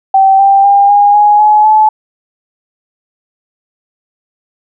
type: tone with pitch steps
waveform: sine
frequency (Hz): 774 / 788 / 802.2 / 816.7 / 831.5 / 846.5 / 861.8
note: G5 / G5 / G5 / G#5 / G#5 / G#5 / A5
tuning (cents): -22 / +9 / +40 / -29 / +2 / +33 / -36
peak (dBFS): -3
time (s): 0.14-1.89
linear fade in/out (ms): 5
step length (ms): 250
effects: none